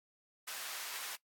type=high-pass noise; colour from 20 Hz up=pink; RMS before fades=-43 dBFS; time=0.47-1.16 s; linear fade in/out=10 ms; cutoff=1200 Hz; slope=12 dB/octave; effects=noise-tail reverb RT60 0.1 s tail -19 dB re dry + AAC 64 kbps